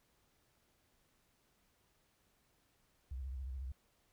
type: tone with vibrato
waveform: sine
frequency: 65.41 Hz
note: C2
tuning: in tune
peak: -40 dBFS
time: 3.11-3.72 s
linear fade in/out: 5 ms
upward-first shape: triangle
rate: 14 Hz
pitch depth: 160 cents each way
effects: pink hiss -75 dBFS RMS until 4.12 s